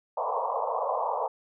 white band-pass noise, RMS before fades -29 dBFS, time 0.17-1.28 s, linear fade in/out 5 ms, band 460 to 1100 Hz, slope 96 dB/octave, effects none

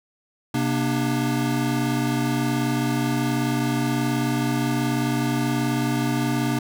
square tone cluster, 130.9 / 238.4 / 297.1 Hz, C3 / A#3 / D4, +1 / +39 / +20 cents, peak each -26 dBFS, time 0.54-6.59 s, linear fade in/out 5 ms, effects none

